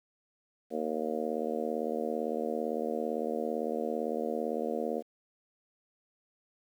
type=harmonic tone; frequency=77.78 Hz; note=D#2; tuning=in tune; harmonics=3 / 4 / 5 / 6 / 7 / 8 / 9; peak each=-37 / -40 / -39 / -35 / -37 / -43 / -40 dBFS; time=0.7-5.03 s; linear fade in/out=50 ms; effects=10-bit